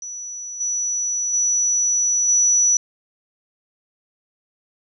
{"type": "tone with level steps", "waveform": "sine", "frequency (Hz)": 5910, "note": "F#8", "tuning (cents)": -3, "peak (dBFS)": [-29, -20, -16, -13], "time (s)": [0.02, 2.77], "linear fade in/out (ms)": 2, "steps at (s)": [0.6, 1.33, 2.28], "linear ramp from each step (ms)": 10, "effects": []}